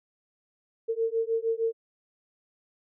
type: beating tone pair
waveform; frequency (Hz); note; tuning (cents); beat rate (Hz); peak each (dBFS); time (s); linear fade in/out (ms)
sine; 450.6 / 457.1; A4 / A#4; +41 / -34; 6.5; -28; 0.88-1.73; 20
effects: none